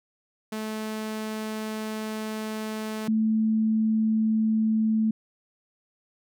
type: tone pair in turn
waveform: sawtooth / sine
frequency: 217.1 / 219.5 Hz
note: A3 / A3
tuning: -23 / -4 cents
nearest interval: unison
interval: 19 cents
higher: second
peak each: -26 / -20 dBFS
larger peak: second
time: 0.52-3.08 / 3.08-5.11 s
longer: first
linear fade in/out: 5 ms
effects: none